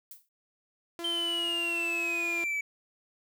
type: noise with exponential decay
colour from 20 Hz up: violet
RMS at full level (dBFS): -42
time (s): 0.11-0.29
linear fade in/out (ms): 2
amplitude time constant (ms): 38
type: tone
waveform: sawtooth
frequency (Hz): 340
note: F4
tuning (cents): -46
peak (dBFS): -33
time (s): 0.99-2.44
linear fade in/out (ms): 0
type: exponential sweep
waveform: triangle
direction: down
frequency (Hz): 3126 to 2280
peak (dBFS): -27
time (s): 1.04-2.61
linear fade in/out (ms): 5
effects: none